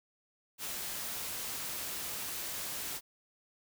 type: noise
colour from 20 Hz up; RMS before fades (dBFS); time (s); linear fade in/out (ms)
white; -39; 0.58-3.01; 50
effects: none